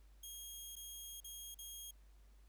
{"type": "tone with dropouts", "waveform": "10% pulse", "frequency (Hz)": 3254, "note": "G#7", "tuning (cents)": -36, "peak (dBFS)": -40, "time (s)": [0.23, 1.91], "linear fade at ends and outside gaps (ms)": 5, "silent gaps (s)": [[0.756, 0.764], [1.204, 1.243], [1.545, 1.587]], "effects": ["added 50 Hz sine -60 dBFS peak until 2.48 s", "pink hiss -75 dBFS RMS until 2.48 s"]}